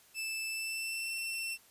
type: tone with pitch glide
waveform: sawtooth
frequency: 2637 to 2694 Hz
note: E7 to E7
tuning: 0 to +37 cents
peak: -32 dBFS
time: 0.14-1.58 s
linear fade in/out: 50 ms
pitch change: +37 cents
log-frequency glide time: 0.48-1.14 s
effects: white hiss -62 dBFS RMS until 1.7 s + resampled to 32000 Hz